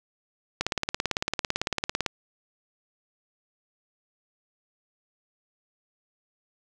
click train, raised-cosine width 0.2 ms, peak -8 dBFS, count 27, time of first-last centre 0.61-2.063 s, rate 17.9 Hz, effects none

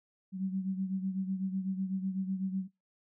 sine beating tone pair, 188.9 / 196.9 Hz, F#3 / G3, +36 / +8 cents, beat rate 8 Hz, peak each -32 / -39 dBFS, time 0.32-2.68 s, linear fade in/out 50 ms, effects noise-tail reverb RT60 0.2 s tail -21 dB re dry

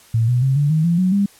sine tone with pitch steps, 113.7 / 123.28 / 133.66 / 144.92 / 157.12 / 170.36 / 184.71 / 200.3 Hz, A#2 / B2 / C3 / D3 / D#3 / F3 / F#3 / G3, -43 / -3 / +37 / -23 / +17 / -43 / -3 / +38 cents, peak -13 dBFS, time 0.14-1.26 s, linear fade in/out 5 ms, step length 140 ms, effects white hiss -48 dBFS RMS until 1.39 s + low-pass 12000 Hz 12 dB/octave

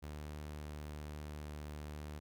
sawtooth tone, 74.9 Hz, D2, 35 cents sharp, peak -40 dBFS, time 0.02-2.2 s, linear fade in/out 20 ms, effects none

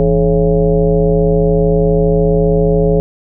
sine tone with frequency modulation, 293.6 Hz, D4, in tune, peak -8 dBFS, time 0-3 s, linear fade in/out 0 ms, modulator 128 Hz, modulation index 2.1, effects none

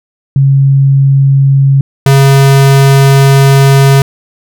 sine / square tone pair in turn, 137.1 / 137.1 Hz, C#3 / C#3, -19 / -19 cents, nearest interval unison, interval 0 cents, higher neither, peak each -3 dBFS, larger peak neither, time 0.36-1.81 / 2.06-4.02 s, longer second, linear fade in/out 2 ms, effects none

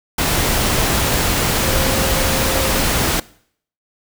sine tone in noise, 531 Hz, C5, 25 cents sharp, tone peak -24 dBFS, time 1.63-2.8 s, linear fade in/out 5 ms, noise pink, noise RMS -17 dBFS, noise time 0.18-3.2 s, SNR -10 dB, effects noise-tail reverb RT60 0.6 s tail -21 dB re dry

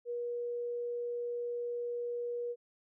sine tone, 479.7 Hz, A#4, 50 cents sharp, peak -34 dBFS, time 0.05-2.56 s, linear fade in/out 50 ms, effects none

